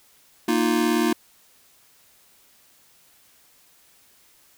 square chord, Bb suspended fourth, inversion none, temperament just, 233.1 / 310.8 / 349.6 Hz, Bb3 / Eb4 / F4, 0 / -2 / +2 cents, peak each -24 dBFS, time 0.48-1.13 s, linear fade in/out 5 ms, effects white hiss -57 dBFS RMS until 4.57 s

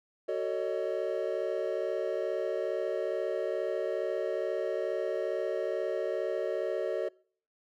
triangle chord, D# half-diminished seventh, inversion first, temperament just, 373.4 / 448 / 560 / 622.3 Hz, F#4 / A4 / C#5 / D#5, +16 / +31 / +18 / 0 cents, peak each -33 dBFS, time 0.28-7.09 s, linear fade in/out 10 ms, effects noise-tail reverb RT60 0.5 s tail -24 dB re dry

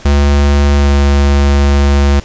square tone with pitch glide, 71.3 to 70.52 Hz, C#2 to C#2, +49 to +30 cents, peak -7 dBFS, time 0.05-2.2 s, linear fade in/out 5 ms, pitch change -19 cents, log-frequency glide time 0.76-0.88 s, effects pink hiss -35 dBFS RMS until 2.24 s + resampled to 16000 Hz

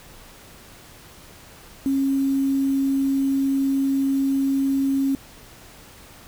sine tone with quantisation, 272.2 Hz, C#4, 31 cents flat, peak -18 dBFS, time 1.86-5.15 s, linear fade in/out 0 ms, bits 7, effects pink hiss -46 dBFS RMS until 6.27 s

